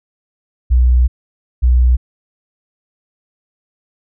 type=tone pair in turn; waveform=sine; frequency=61.74 / 61.74 Hz; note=B1 / B1; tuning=0 / 0 cents; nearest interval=unison; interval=0 cents; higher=neither; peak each=-7 dBFS; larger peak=neither; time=0.7-1.08 / 1.62-1.97 s; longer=first; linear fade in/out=20 ms; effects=none